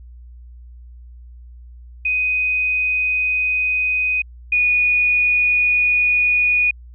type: tone pair in turn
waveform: sine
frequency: 2500 / 2463 Hz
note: D#7 / D#7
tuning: +8 / -18 cents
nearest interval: unison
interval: 26 cents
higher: first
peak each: -16 / -13 dBFS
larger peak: second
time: 2.05-4.22 / 4.52-6.71 s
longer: second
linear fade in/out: 5 ms
effects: added 60 Hz sine -37 dBFS peak until 6.94 s